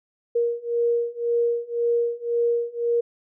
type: beating tone pair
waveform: sine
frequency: 470.6 / 472.5 Hz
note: A#4 / A#4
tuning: +16 / +23 cents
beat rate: 1.9 Hz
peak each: -24 / -23 dBFS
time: 0.35-3.01 s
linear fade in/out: 10 ms
effects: none